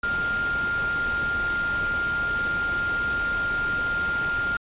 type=tone in noise; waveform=sine; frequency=1404 Hz; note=F6; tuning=9 cents sharp; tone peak=-23 dBFS; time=0.03-4.57 s; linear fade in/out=5 ms; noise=pink; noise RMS=-34 dBFS; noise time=0.03-4.57 s; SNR=+8 dB; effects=resampled to 8000 Hz